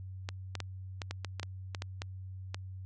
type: clicks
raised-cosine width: 0.2 ms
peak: -20 dBFS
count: 12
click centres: 0.289 / 0.553 / 0.603 / 1.018 / 1.11 / 1.247 / 1.397 / 1.431 / 1.748 / 1.821 / 2.019 / 2.545 s
effects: added 94 Hz sine -41 dBFS peak until 2.85 s + resampled to 24000 Hz